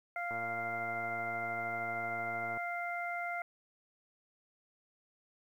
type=harmonic tone; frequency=697 Hz; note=F5; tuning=4 cents flat; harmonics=1 / 2 / 3; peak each=-38 / -41 / -40 dBFS; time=0.16-3.42 s; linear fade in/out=2 ms
type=click train; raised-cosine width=1 ms; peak=-32 dBFS; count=259; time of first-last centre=0.31-2.573 s; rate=114 Hz
effects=11-bit